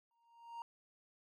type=tone with exponential growth; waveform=triangle; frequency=932.3 Hz; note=A#5; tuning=in tune; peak=-39 dBFS; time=0.11-0.62 s; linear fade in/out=1 ms; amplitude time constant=110 ms; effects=none